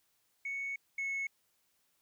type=tone pair in turn; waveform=sine; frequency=2217 / 2195 Hz; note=C#7 / C#7; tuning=0 / -18 cents; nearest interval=unison; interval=18 cents; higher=first; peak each=-34 / -31 dBFS; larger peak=second; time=0.45-0.76 / 0.98-1.27 s; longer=first; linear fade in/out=5 ms; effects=tanh soft clip ceiling -32 dBFS + white hiss -75 dBFS RMS until 2.01 s